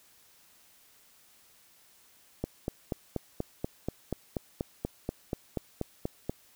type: click train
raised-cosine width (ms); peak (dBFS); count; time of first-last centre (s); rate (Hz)
2; -17; 17; 2.44-6.295; 4.15
effects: white hiss -61 dBFS RMS until 6.55 s